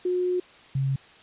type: tone pair in turn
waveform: sine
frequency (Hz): 361.4 / 135.37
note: F#4 / C#3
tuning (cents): -41 / -41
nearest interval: octave + perfect fourth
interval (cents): 1700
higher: first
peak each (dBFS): -22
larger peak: neither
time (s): 0.05-0.4 / 0.75-0.96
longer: first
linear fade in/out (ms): 5
effects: white hiss -51 dBFS RMS until 1.22 s + resampled to 8000 Hz